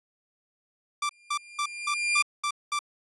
sawtooth tone bursts, 1174 Hz, D6, 1 cent flat, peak -22 dBFS, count 7, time 1.02-2.791 s, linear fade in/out 5 ms, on 73 ms, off 210 ms
40% pulse tone with exponential growth, 2399 Hz, D7, 36 cents sharp, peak -19 dBFS, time 1.11-2.22 s, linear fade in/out 2 ms, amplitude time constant 240 ms
effects resampled to 24000 Hz

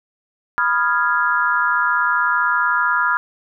sine chord, F half-diminished seventh, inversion second, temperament equal with one note detuned, 987.8 / 1236.6 / 1396.9 / 1661.2 Hz, Cb6 / Eb6 / F6 / Ab6, 0 / -11 / 0 / 0 cents, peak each -21 / -22 / -18 / -22 dBFS, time 0.58-3.17 s, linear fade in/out 0 ms, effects none

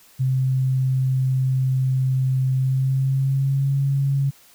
sine tone with pitch glide, 130.81 to 138.11 Hz, C3 to C#3, 0 to -6 cents, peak -17 dBFS, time 0.19-4.31 s, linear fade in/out 20 ms, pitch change +94 cents, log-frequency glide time 2.55-3.76 s, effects white hiss -52 dBFS RMS until 4.54 s

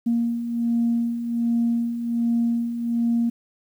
sine beating tone pair, 233.1 / 234.4 Hz, A#3 / A#3, 0 / +10 cents, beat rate 1.3 Hz, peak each -27 / -20 dBFS, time 0.06-3.3 s, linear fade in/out 10 ms, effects tanh soft clip ceiling -13 dBFS + 9-bit

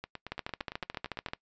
two click trains, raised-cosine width 0.3 ms, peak -23 / -18 dBFS, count 12 / 15, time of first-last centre 0.04-1.286 / 0.32-1.334 s, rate 8.83 / 13.8 Hz, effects noise-tail reverb RT60 0.1 s tail -22 dB re dry + resampled to 16000 Hz

